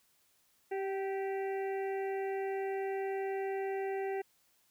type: harmonic tone with a mistuned harmonic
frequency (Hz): 390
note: G4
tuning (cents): -9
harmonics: 1 / 2 / 4 / 5 / 6 / 7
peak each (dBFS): -34 / -40 / -51 / -48 / -54 / -56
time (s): 0.71-4.22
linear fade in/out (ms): 10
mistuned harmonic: 2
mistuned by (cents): -21
effects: white hiss -71 dBFS RMS until 4.7 s